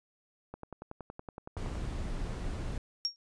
click train, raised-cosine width 1 ms, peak -28 dBFS, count 14, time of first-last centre 0.54-1.755 s, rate 10.7 Hz
brown noise, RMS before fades -36 dBFS, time 1.57-2.78 s, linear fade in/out 2 ms
sine tone with exponential decay, 5560 Hz, F8, 9 cents flat, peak -24 dBFS, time 3.05-3.16 s, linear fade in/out 0 ms, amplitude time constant 23 ms
effects resampled to 22050 Hz

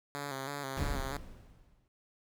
5% pulse tone with vibrato, 138.59 Hz, C#3, in tune, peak -26 dBFS, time 0.15-1.17 s, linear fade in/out 0 ms, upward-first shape square, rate 3.1 Hz, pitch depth 53 cents each way
brown noise with exponential decay, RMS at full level -30 dBFS, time 0.77-1.88 s, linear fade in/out 1 ms, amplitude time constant 240 ms
effects none

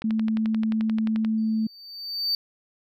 click train, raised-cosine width 0.3 ms, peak -20 dBFS, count 15, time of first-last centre 0.02-1.248 s, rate 11.4 Hz
sine tone, 220 Hz, A3, in tune, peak -21 dBFS, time 0.04-1.67 s, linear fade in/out 5 ms
triangle tone with exponential growth, 4595 Hz, D8, 39 cents flat, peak -19 dBFS, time 1.38-2.35 s, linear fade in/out 1 ms, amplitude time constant 210 ms
effects none

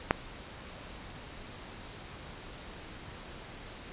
click, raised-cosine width 0.5 ms, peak -7 dBFS, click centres 0.109 s, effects pink hiss -46 dBFS RMS until 3.92 s + resampled to 8000 Hz

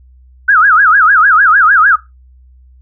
sine tone with vibrato, 1437 Hz, F6, 49 cents sharp, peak -4 dBFS, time 0.48-1.96 s, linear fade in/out 10 ms, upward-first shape sine, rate 6.6 Hz, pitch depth 260 cents each way, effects noise-tail reverb RT60 0.2 s tail -17 dB re dry + added 63 Hz sine -39 dBFS peak until 2.81 s

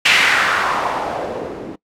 blue noise with low-pass filter sweep, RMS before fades -18 dBFS, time 0.05-1.76 s, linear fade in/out 10 ms, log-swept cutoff 2600 to 310 Hz, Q 2.1, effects noise-tail reverb RT60 0.1 s tail -21 dB re dry

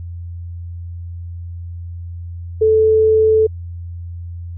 sine tone, 437.4 Hz, A4, 10 cents flat, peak -9 dBFS, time 2.61-3.47 s, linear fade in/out 10 ms, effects added 86 Hz sine -26 dBFS peak until 4.57 s

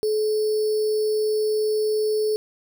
sine tone with sample-and-hold, 428.6 Hz, A4, 45 cents flat, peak -19 dBFS, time 0.03-2.36 s, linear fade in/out 0 ms, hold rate 4900 Hz, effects none

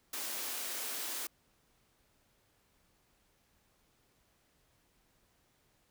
white high-pass noise, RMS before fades -39 dBFS, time 0.13-1.27 s, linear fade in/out 5 ms, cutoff 230 Hz, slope 48 dB/octave, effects pink hiss -72 dBFS RMS until 5.9 s

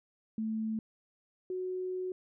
sine tone pair in turn, 220 / 368.8 Hz, A3 / F#4, 0 / -6 cents, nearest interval major sixth, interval 894 cents, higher second, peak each -31 / -33 dBFS, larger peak first, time 0.38-0.79 / 1.5-2.12 s, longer second, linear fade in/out 2 ms, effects none

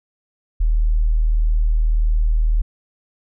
sine tone, 39.17 Hz, D#1, 12 cents sharp, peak -13 dBFS, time 0.6-2.62 s, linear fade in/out 10 ms, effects none

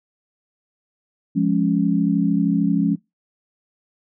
sine chord, Db major, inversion first, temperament equal, 174.61 / 207.7 / 277.2 Hz, F3 / Ab3 / Db4, 0 / 0 / 0 cents, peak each -20 dBFS, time 1.35-2.96 s, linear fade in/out 20 ms, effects noise-tail reverb RT60 0.2 s tail -22 dB re dry

